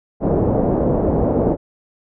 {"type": "low-pass noise", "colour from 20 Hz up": "white", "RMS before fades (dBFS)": -17, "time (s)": [0.2, 1.57], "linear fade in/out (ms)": 50, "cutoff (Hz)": 590, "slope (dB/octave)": 24, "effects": []}